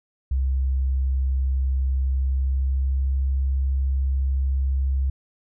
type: tone with pitch glide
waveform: sine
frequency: 66 to 66.96 Hz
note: C2 to C2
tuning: +16 to +41 cents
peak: -19 dBFS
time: 0.31-5.1 s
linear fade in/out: 5 ms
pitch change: +25 cents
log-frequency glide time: 2.03-3.14 s
effects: none